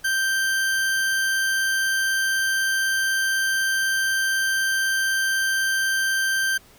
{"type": "tone", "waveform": "40% pulse", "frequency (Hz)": 1568, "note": "G6", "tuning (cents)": 0, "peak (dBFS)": -19, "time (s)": [0.04, 6.58], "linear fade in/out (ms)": 10, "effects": ["pink hiss -52 dBFS RMS until 6.78 s"]}